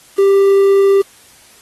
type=tone with quantisation; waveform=triangle; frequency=394 Hz; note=G4; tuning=9 cents sharp; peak=-5 dBFS; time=0.18-1.02 s; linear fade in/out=10 ms; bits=5; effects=white hiss -45 dBFS RMS until 1.61 s + AAC 32 kbps